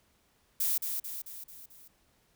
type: noise with echo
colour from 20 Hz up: violet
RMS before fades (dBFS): -29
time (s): 0.6-0.78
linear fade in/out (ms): 5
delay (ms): 220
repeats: 5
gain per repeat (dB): -5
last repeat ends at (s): 1.88
effects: pink hiss -69 dBFS RMS until 2.35 s